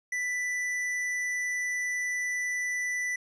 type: tone with hard clipping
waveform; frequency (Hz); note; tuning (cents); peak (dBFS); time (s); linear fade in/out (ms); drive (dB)
sine; 1982; B6; +6; -30; 0.12-3.16; 5; 10
effects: resampled to 22050 Hz